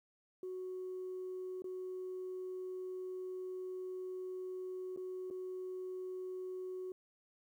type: tone with dropouts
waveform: sine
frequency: 370 Hz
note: F#4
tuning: in tune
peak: -39 dBFS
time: 0.43-6.92 s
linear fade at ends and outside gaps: 2 ms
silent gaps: 1.621-1.642 / 4.963-4.973 / 5.302-5.309 s
effects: tanh soft clip ceiling -37 dBFS + 12-bit